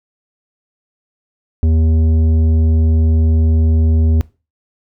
triangle tone with tanh clipping, 80 Hz, D#2, 49 cents sharp, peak -11 dBFS, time 1.63-4.21 s, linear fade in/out 0 ms, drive 14 dB, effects noise-tail reverb RT60 0.3 s tail -20 dB re dry

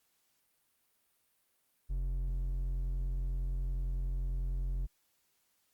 triangle tone with hard clipping, 44.52 Hz, F1, 34 cents sharp, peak -33 dBFS, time 1.89-4.87 s, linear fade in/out 20 ms, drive 9 dB, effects white hiss -75 dBFS RMS until 5.73 s + Opus 48 kbps

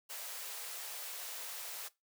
white high-pass noise, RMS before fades -44 dBFS, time 0.09-1.89 s, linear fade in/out 20 ms, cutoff 430 Hz, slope 48 dB/octave, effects noise-tail reverb RT60 0.2 s tail -19 dB re dry

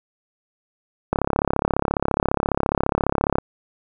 click train, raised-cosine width 1 ms, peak -4 dBFS, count 79, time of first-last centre 1.13-3.384 s, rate 34.6 Hz, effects none

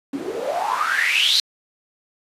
white noise with band-pass filter sweep, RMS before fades -21 dBFS, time 0.13-1.4 s, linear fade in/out 2 ms, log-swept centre 270 to 4300 Hz, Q 9.2, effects resampled to 32000 Hz

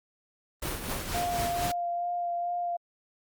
pink noise with tremolo, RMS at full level -31 dBFS, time 0.62-1.72 s, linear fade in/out 5 ms, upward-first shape triangle, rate 4.1 Hz, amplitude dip 60%
sine tone with vibrato, 698.5 Hz, F5, in tune, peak -28 dBFS, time 1.14-2.77 s, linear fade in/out 10 ms, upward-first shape sine, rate 2.3 Hz, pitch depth 14 cents each way
effects Opus 32 kbps

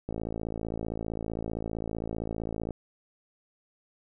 click train, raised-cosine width 2 ms, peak -20 dBFS, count 146, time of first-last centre 0.09-2.707 s, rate 55.4 Hz, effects none

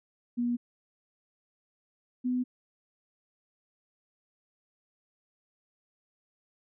sine tone pair in turn, 240.7 / 250.4 Hz, B3 / B3, -44 / +24 cents, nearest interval minor second, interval 68 cents, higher second, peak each -26 dBFS, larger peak neither, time 0.37-0.57 / 2.24-2.44 s, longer neither, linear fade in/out 20 ms, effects none

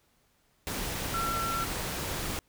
sine tone in noise, 1352 Hz, E6, 43 cents sharp, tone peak -30 dBFS, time 1.14-1.64 s, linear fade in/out 0 ms, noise pink, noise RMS -34 dBFS, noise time 0.67-2.39 s, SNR +1 dB, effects pink hiss -69 dBFS RMS until 2.48 s

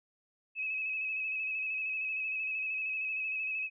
sine tone with vibrato, 2571 Hz, E7, 44 cents flat, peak -32 dBFS, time 0.55-3.7 s, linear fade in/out 50 ms, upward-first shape square, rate 13 Hz, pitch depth 26 cents each way, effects none

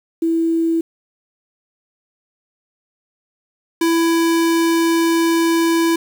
sine / square tone pair in turn, 329.6 / 332.1 Hz, E4 / E4, 0 / +13 cents, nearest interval unison, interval 13 cents, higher second, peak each -14 dBFS, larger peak neither, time 0.22-0.81 / 3.81-5.96 s, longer second, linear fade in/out 5 ms, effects 7-bit

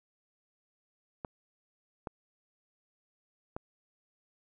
clicks, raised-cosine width 1 ms, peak -23 dBFS, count 3, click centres 1.248 / 2.072 / 3.565 s, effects none

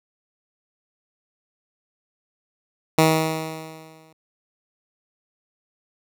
10% pulse tone with exponential decay, 159.1 Hz, D#3, 39 cents sharp, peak -4 dBFS, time 2.98-4.13 s, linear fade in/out 5 ms, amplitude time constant 250 ms, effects none

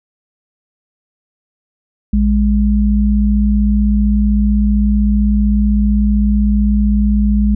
sine tone pair together, 57.87 / 206.5 Hz, A#1 / G#3, -12 / -10 cents, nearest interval octave + minor seventh, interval 2202 cents, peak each -12 dBFS, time 2.13-7.55 s, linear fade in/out 5 ms, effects none

